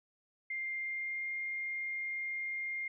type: tone with pitch glide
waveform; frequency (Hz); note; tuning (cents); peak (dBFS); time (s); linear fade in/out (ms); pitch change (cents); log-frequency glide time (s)
sine; 2105 to 2117; C7 to C7; +10 to +20; -35; 0.5-2.88; 5; +10; 0.78-1.3
effects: none